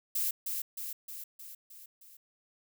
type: noise with echo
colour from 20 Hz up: violet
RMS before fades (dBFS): -31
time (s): 0.15-0.31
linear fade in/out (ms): 5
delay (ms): 310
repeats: 6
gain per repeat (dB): -4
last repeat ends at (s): 2.17
effects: none